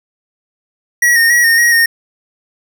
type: tone with pitch steps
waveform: square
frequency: 1918 / 1841 / 1913 / 1839 / 1893 / 1843 Hz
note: A#6 / A#6 / A#6 / A#6 / A#6 / A#6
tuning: +49 / -22 / +44 / -24 / +26 / -20 cents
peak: -8 dBFS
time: 1.02-1.86 s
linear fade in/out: 5 ms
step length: 140 ms
effects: none